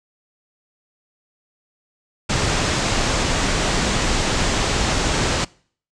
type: low-pass noise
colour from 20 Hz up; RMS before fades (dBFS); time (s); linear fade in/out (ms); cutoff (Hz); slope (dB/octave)
pink; -20; 2.29-5.45; 10; 8100; 48
effects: noise-tail reverb RT60 0.5 s tail -24 dB re dry